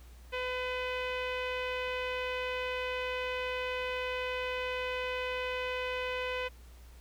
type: tone with low-pass filter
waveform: sawtooth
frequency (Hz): 504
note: B4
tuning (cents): +35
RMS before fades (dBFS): -35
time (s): 0.32-6.49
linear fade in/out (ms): 20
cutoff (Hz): 2700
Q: 2.9
effects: added 60 Hz sine -50 dBFS peak until 7 s + pink hiss -61 dBFS RMS until 7 s